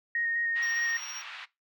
sine tone with vibrato, 1861 Hz, A#6, 3 cents flat, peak -27 dBFS, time 0.15-0.97 s, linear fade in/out 2 ms, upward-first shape square, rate 4.9 Hz, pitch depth 10 cents each way
white band-pass noise, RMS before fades -43 dBFS, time 0.55-1.46 s, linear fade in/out 20 ms, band 1000 to 3200 Hz, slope 24 dB/octave
square tone with tremolo, 5630 Hz, F8, 13 cents sharp, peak -37 dBFS, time 0.62-1.22 s, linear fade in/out 10 ms, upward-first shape sine, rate 15 Hz, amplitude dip 40%
effects noise-tail reverb RT60 0.2 s tail -19 dB re dry

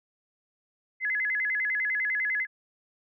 sine tone with vibrato, 1864.7 Hz, A#6, in tune, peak -25 dBFS, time 1-2.47 s, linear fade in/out 50 ms, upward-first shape square, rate 10 Hz, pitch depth 170 cents each way, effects none

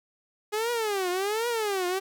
sawtooth tone with vibrato, 413.4 Hz, G#4, 8 cents flat, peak -22 dBFS, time 0.52-2 s, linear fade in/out 20 ms, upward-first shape triangle, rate 1.3 Hz, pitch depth 280 cents each way, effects 10-bit

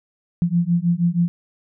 sine beating tone pair, 169.3 / 175.6 Hz, E3 / F3, +46 / +10 cents, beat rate 6.3 Hz, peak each -19 / -19 dBFS, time 0.42-1.28 s, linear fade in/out 0 ms, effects none

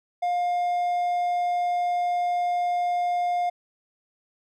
triangle tone, 708 Hz, F5, 23 cents sharp, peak -20 dBFS, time 0.22-3.5 s, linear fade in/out 10 ms, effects none

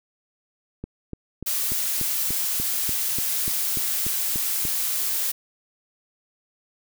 click train, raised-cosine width 3 ms, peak -19 dBFS, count 14, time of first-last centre 0.84-4.652 s, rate 3.41 Hz
blue noise, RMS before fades -25 dBFS, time 1.46-5.32 s, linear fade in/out 10 ms
effects none

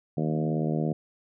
harmonic tone with a mistuned harmonic, 77.78 Hz, D#2, in tune, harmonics 2 / 3 / 4 / 5 / 6 / 7 / 8 / 9, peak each -27 / -31 / -33 / -35 / -37 / -38 / -39 / -40 dBFS, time 0.17-0.93 s, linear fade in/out 5 ms, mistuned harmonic 2, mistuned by +18 cents, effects none

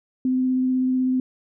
sine tone with vibrato, 256.8 Hz, C4, 32 cents flat, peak -18 dBFS, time 0.25-1.2 s, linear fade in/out 2 ms, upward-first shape sine, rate 16 Hz, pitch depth 9 cents each way, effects none

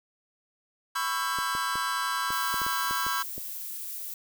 45% pulse chord, C# half-diminished seventh, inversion third, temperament just, 997.9 / 1108.7 / 1330.5 / 1596.6 Hz, B5 / C#6 / E6 / G6, +18 / 0 / +16 / +31 cents, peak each -33 dBFS, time 0.95-3.23 s, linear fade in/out 10 ms
clicks, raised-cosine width 2 ms, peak -27 dBFS, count 10, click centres 1.387 / 1.551 / 1.756 / 2.305 / 2.542 / 2.617 / 2.665 / 2.91 / 3.066 / 3.38 s
violet noise, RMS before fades -37 dBFS, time 2.32-4.14 s, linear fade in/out 2 ms
effects none

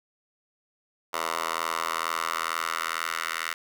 10% pulse tone with high-pass filter sweep, 82.2 Hz, E2, 4 cents flat, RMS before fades -30 dBFS, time 1.13-3.54 s, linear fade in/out 10 ms, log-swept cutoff 860 to 1600 Hz, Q 2.3, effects none

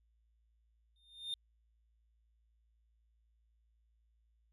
triangle tone with exponential growth, 3634 Hz, A#7, 45 cents flat, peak -33 dBFS, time 0.96-1.34 s, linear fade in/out 1 ms, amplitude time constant 81 ms, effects added 56 Hz sine -70 dBFS peak until 4.52 s + resampled to 32000 Hz

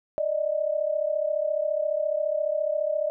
sine tone pair together, 589.5 / 624 Hz, D5 / D#5, +6 / +5 cents, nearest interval minor second, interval 99 cents, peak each -26 dBFS, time 0.18-3.1 s, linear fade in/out 0 ms, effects none

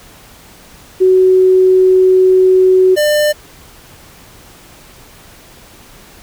sine / square tone pair in turn, 373 / 598 Hz, F#4 / D5, +14 / +31 cents, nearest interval minor sixth, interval 817 cents, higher second, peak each -5 / -10 dBFS, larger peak first, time 1-2.96 / 2.96-3.33 s, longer first, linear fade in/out 20 ms, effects pink hiss -40 dBFS RMS until 6.22 s

